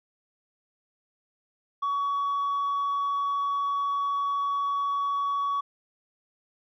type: tone with tanh clipping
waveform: triangle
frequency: 1127 Hz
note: C#6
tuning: 28 cents sharp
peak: -25 dBFS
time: 1.82-5.61 s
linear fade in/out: 10 ms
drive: 6 dB
effects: none